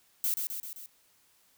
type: noise with echo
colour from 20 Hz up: violet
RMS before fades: -29 dBFS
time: 0.24-0.34 s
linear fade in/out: 0 ms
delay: 130 ms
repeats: 4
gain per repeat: -4 dB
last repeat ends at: 0.86 s
effects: white hiss -66 dBFS RMS until 1.57 s